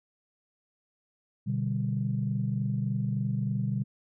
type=chord; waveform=sine; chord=G major; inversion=first; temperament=equal; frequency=123.47 / 146.83 / 196 Hz; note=B2 / D3 / G3; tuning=0 / 0 / 0 cents; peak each=-29 / -32 / -31 dBFS; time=1.46-3.84 s; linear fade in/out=20 ms; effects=tanh soft clip ceiling -17 dBFS